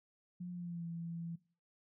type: tone with pitch glide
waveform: sine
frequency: 178 to 168.01 Hz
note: F3 to E3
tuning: +33 to +33 cents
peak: -40 dBFS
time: 0.4-1.36 s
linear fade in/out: 10 ms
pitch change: -100 cents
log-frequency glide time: 0.51-0.85 s
effects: noise-tail reverb RT60 0.4 s tail -20 dB re dry